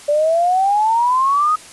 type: exponential sweep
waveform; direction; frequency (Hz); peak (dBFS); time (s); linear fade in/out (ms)
sine; up; 578 to 1269; -12; 0.08-1.56; 10
effects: white hiss -39 dBFS RMS until 1.72 s + resampled to 24000 Hz